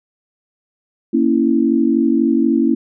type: chord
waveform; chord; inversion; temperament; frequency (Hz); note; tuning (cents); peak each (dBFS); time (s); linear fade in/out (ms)
sine; A# diminished; none; equal; 233.1 / 277.2 / 329.6; A#3 / C#4 / E4; 0 / 0 / 0; -16; 1.13-2.75; 10
effects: none